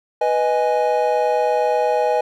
triangle chord, G# minor, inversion first, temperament equal, 493.9 / 622.3 / 830.6 Hz, B4 / D#5 / G#5, 0 / 0 / 0 cents, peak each -18 dBFS, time 0.21-2.21 s, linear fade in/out 5 ms, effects none

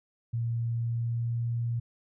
sine tone with pitch glide, 116.6 to 117.75 Hz, A#2 to A#2, +1 to +18 cents, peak -27 dBFS, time 0.33-1.8 s, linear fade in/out 10 ms, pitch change +17 cents, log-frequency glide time 0.76-1.49 s, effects none

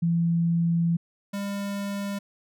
sine / square tone pair in turn, 168.6 / 200.5 Hz, E3 / G3, +39 / +39 cents, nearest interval minor third, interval 300 cents, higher second, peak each -20 / -29 dBFS, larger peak first, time 0.02-0.97 / 1.33-2.19 s, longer first, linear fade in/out 10 ms, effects none

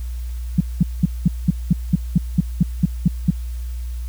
sine tone bursts, 171.2 Hz, F3, 34 cents flat, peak -9 dBFS, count 13, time 0.58-3.305 s, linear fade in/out 5 ms, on 25 ms, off 200 ms, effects added 60 Hz sine -24 dBFS peak until 4.08 s + white hiss -48 dBFS RMS until 4.08 s

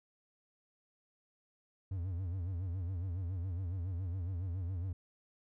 triangle tone with vibrato, 90.2 Hz, F#2, 44 cents flat, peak -33 dBFS, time 1.91-4.93 s, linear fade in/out 5 ms, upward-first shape sine, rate 7.2 Hz, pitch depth 130 cents each way, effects none

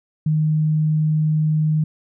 sine tone, 154.7 Hz, D#3, 10 cents flat, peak -15 dBFS, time 0.26-1.84 s, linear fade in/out 5 ms, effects none

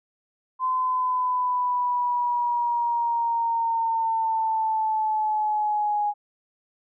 sine linear sweep, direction down, 1029 to 827 Hz, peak -21 dBFS, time 0.59-6.14 s, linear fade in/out 50 ms, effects none

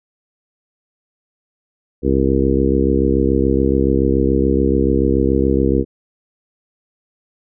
harmonic tone with a mistuned harmonic, 67 Hz, C2, 42 cents sharp, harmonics 1 / 2 / 3 / 4 / 5 / 6 / 7, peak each -19 / -24 / -21 / -19 / -19 / -20 / -21 dBFS, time 2.02-5.85 s, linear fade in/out 50 ms, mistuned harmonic 1, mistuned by -15 cents, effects none

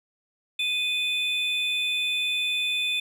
triangle tone pair together, 2489 / 3519 Hz, D#7 / A7, 0 / 0 cents, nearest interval tritone, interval 600 cents, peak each -25 dBFS, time 0.59-3 s, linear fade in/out 5 ms, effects none

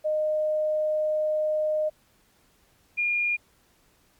sine tone pair in turn, 615 / 2419 Hz, D#5 / D#7, -20 / -49 cents, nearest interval 2 octaves, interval 2371 cents, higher second, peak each -22 dBFS, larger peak neither, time 0.04-1.9 / 2.97-3.37 s, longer first, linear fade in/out 20 ms, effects pink hiss -63 dBFS RMS until 4.19 s + MP3 96 kbps

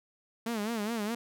sawtooth tone with vibrato, 219.6 Hz, A3, 3 cents flat, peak -27 dBFS, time 0.46-1.15 s, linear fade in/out 5 ms, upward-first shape sine, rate 4.8 Hz, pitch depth 130 cents each way, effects none

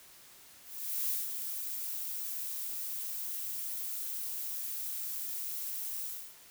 violet noise with ADSR envelope, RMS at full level -32 dBFS, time 0.63-6.36 s, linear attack 460 ms, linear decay 180 ms, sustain -6 dB, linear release 320 ms, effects white hiss -56 dBFS RMS until 6.5 s

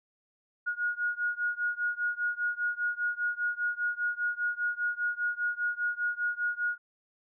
sine beating tone pair, 1440 / 1445 Hz, F#6 / F#6, -47 / -41 cents, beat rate 5 Hz, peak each -31 / -32 dBFS, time 0.66-6.78 s, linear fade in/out 20 ms, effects none

